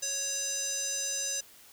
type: tone with band-pass filter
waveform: square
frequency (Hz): 554.4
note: C#5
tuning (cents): 0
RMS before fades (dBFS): -33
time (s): 0.02-1.41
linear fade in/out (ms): 10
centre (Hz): 6500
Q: 5.4
effects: white hiss -55 dBFS RMS until 1.72 s